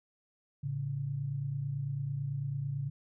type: tone pair together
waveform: sine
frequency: 111.67 / 140.7 Hz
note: A2 / C#3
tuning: +26 / +26 cents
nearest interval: major third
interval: 400 cents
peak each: -39 / -33 dBFS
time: 0.63-2.9 s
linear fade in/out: 10 ms
effects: none